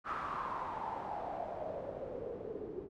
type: noise with low-pass filter sweep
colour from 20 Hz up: white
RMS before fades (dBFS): -41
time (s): 0.04-2.89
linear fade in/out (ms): 50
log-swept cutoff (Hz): 1300 to 370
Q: 5.9
effects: none